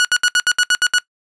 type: tone bursts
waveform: sawtooth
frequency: 1463 Hz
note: F#6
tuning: 20 cents flat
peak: -8 dBFS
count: 9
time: 0-0.984 s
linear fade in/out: 0 ms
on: 48 ms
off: 69 ms
effects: noise-tail reverb RT60 0.1 s tail -20 dB re dry + resampled to 22050 Hz